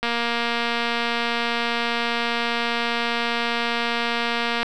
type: click train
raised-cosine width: 0.3 ms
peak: -8 dBFS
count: 1082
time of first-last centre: 0.03-4.63 s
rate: 235 Hz
effects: none